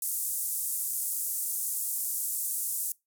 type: band-pass noise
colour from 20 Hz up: white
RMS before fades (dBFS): -32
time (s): 0.02-2.92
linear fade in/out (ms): 2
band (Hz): 8100 to 14000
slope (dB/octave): 24
effects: noise-tail reverb RT60 0.2 s tail -23 dB re dry